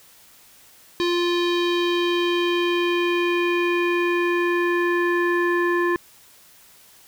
square tone with low-pass filter sweep, 348.9 Hz, F4, 2 cents flat, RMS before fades -21 dBFS, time 1-5.96 s, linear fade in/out 0 ms, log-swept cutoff 4100 to 1600 Hz, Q 3, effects white hiss -51 dBFS RMS until 7.07 s

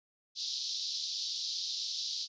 pink band-pass noise, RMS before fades -37 dBFS, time 0.35-2.28 s, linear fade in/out 50 ms, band 3700 to 5600 Hz, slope 48 dB/octave, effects resampled to 16000 Hz

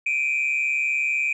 sine tone pair together, 2348 / 2488 Hz, D7 / D#7, -1 / -1 cents, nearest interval minor second, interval 100 cents, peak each -22 / -22 dBFS, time 0.06-1.33 s, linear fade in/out 5 ms, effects tanh soft clip ceiling -16 dBFS

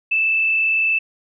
sine tone with frequency modulation, 2637 Hz, E7, in tune, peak -15 dBFS, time 0.11-0.99 s, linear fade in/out 10 ms, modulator 38.1 Hz, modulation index 0.65, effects none

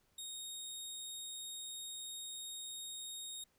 20% pulse tone, 3729 Hz, A#7, in tune, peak -38 dBFS, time 0.18-3.44 s, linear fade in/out 5 ms, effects pink hiss -75 dBFS RMS until 3.58 s

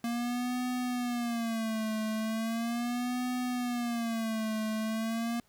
square tone with vibrato, 233.1 Hz, A#3, in tune, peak -31 dBFS, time 0.04-5.4 s, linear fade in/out 2 ms, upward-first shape sine, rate 0.38 Hz, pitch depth 120 cents each way, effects pink hiss -68 dBFS RMS until 5.48 s

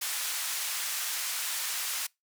white band-pass noise, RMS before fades -33 dBFS, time 0.01-2.07 s, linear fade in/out 10 ms, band 1100 to 13000 Hz, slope 12 dB/octave, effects noise-tail reverb RT60 0.2 s tail -25 dB re dry

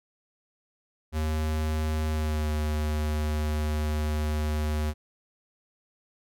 square tone with pitch glide, 77.78 to 76.05 Hz, D#2 to D#2, 0 to -39 cents, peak -26 dBFS, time 1.12-4.94 s, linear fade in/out 50 ms, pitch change -39 cents, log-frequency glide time 2.11-2.5 s, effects none

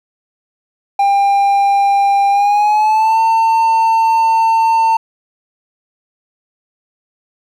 triangle tone with pitch glide, 798 to 900.9 Hz, G5 to A5, +31 to +41 cents, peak -7 dBFS, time 0.99-4.97 s, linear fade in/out 5 ms, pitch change +210 cents, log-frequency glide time 2.3-3.21 s, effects 8-bit

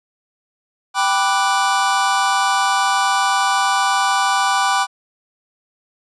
square chord, G major seventh, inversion none, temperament equal, 784 / 987.8 / 1174.7 / 1480 Hz, G5 / B5 / D6 / F#6, 0 / 0 / 0 / 0 cents, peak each -20 / -21 / -21 / -23 dBFS, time 0.94-4.87 s, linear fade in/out 50 ms, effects resampled to 22050 Hz

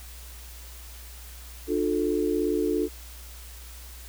sine tone cluster, 298.9 / 356.4 / 439.1 Hz, D4 / F4 / A4, +31 / +35 / -4 cents, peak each -27 dBFS, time 1.67-2.89 s, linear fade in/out 50 ms, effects added 60 Hz sine -42 dBFS peak until 4.08 s + white hiss -47 dBFS RMS until 4.08 s

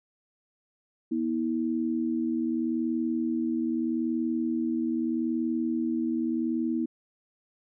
sine tone pair together, 241.3 / 322.1 Hz, B3 / E4, -40 / -40 cents, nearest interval perfect fourth, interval 500 cents, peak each -28 dBFS, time 1.11-6.86 s, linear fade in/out 10 ms, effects none

